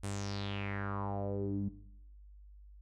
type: tone with low-pass filter sweep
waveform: sawtooth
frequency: 100 Hz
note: G2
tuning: 35 cents sharp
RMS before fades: -37 dBFS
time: 0.03-1.69 s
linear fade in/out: 10 ms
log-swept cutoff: 9500 to 220 Hz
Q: 4.6
effects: noise-tail reverb RT60 0.8 s tail -17 dB re dry + added 50 Hz sine -52 dBFS peak until 2.81 s